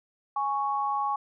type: tone pair together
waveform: sine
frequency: 830.6 / 1108.7 Hz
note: G#5 / C#6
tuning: 0 / 0 cents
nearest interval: perfect fourth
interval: 500 cents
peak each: -28 dBFS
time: 0.36-1.16 s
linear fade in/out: 5 ms
effects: none